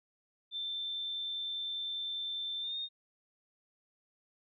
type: tone with pitch glide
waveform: sine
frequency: 3555 to 3685 Hz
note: A7 to A#7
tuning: +17 to -21 cents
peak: -35 dBFS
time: 0.51-2.89 s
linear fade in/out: 50 ms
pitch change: +62 cents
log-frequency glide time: 2.6-2.77 s
effects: none

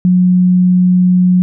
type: tone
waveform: sine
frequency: 181.3 Hz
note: F#3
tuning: 35 cents flat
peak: -6 dBFS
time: 0.05-1.42 s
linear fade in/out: 0 ms
effects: none

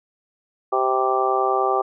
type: harmonic tone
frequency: 130.2 Hz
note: C3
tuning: 8 cents flat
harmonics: 3 / 4 / 5 / 6 / 7 / 8 / 9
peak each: -23 / -27 / -27 / -22 / -33 / -34 / -23 dBFS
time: 0.72-1.82 s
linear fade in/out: 10 ms
effects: none

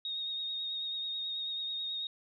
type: tone with vibrato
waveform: sine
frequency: 3729 Hz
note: A#7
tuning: in tune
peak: -34 dBFS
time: 0.05-2.07 s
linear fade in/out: 2 ms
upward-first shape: triangle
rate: 9.2 Hz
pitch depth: 27 cents each way
effects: none

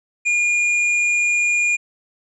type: tone with tanh clipping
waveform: sine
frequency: 2425 Hz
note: D#7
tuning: 45 cents flat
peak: -17 dBFS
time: 0.25-1.77 s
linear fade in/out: 20 ms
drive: 11 dB
effects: resampled to 22050 Hz

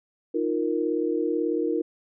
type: chord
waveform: sine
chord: Eb suspended second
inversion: none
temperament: equal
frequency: 311.1 / 349.2 / 466.2 Hz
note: Eb4 / F4 / Bb4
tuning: 0 / 0 / 0 cents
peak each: -27 dBFS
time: 0.34-1.82 s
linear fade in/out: 10 ms
effects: none

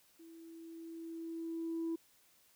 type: tone with level ramp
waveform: sine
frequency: 329.6 Hz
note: E4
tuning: in tune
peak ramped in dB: -53 to -32 dBFS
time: 0.19-1.96 s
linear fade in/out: 10 ms
effects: tanh soft clip ceiling -32 dBFS + white hiss -68 dBFS RMS until 2.55 s

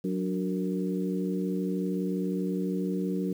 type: harmonic tone with a mistuned harmonic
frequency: 92.5 Hz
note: F#2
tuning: in tune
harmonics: 2 / 3 / 4 / 5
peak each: -29 / -33 / -35 / -37 dBFS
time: 0.04-3.33 s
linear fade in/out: 5 ms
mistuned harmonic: 3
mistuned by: +80 cents
effects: 9-bit

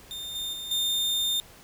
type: tone with level steps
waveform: 40% pulse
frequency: 3626 Hz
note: A#7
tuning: 49 cents flat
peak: -33 / -29 / -33 / -23 dBFS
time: 0.11-1.4 s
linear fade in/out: 0 ms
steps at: 0.35 / 0.53 / 0.71 s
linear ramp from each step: 5 ms
effects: pink hiss -51 dBFS RMS until 1.63 s

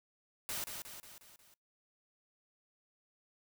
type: noise with echo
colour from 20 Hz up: white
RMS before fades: -39 dBFS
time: 0.49-0.64 s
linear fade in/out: 0 ms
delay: 180 ms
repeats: 5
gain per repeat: -5 dB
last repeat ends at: 1.54 s
effects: noise-tail reverb RT60 0.2 s tail -25 dB re dry

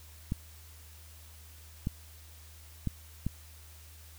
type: clicks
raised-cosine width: 5 ms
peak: -18 dBFS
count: 4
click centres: 0.321 / 1.871 / 2.873 / 3.266 s
effects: added 78 Hz sine -51 dBFS peak until 4.18 s + white hiss -56 dBFS RMS until 4.18 s

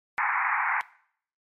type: band-pass noise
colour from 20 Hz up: pink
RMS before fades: -26 dBFS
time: 0.18-0.81 s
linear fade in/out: 0 ms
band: 800 to 2300 Hz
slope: 96 dB/octave
effects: noise-tail reverb RT60 0.6 s tail -20 dB re dry + MP3 64 kbps

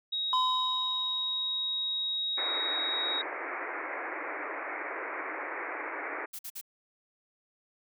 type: tone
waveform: sine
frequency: 3789 Hz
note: A#7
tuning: 27 cents sharp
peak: -29 dBFS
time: 0.12-3.22 s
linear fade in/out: 10 ms
type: tone with exponential decay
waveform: triangle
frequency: 1020 Hz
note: C6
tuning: 44 cents flat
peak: -22 dBFS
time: 0.33-2.17 s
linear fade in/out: 1 ms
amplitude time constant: 400 ms
type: band-pass noise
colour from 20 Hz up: white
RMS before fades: -37 dBFS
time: 2.37-6.26 s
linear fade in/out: 10 ms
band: 290 to 2300 Hz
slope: 96 dB/octave
type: noise bursts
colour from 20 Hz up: blue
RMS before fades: -40 dBFS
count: 3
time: 6.33-6.613 s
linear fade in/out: 10 ms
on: 61 ms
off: 50 ms
effects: none

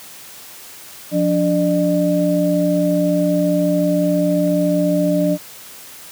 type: tone cluster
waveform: sine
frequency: 176.6 / 291 / 602 Hz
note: F3 / D4 / D5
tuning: +20 / -16 / +43 cents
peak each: -18 dBFS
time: 1.11-5.38 s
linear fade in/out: 50 ms
effects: white hiss -38 dBFS RMS until 6.11 s + high-pass 80 Hz 12 dB/octave

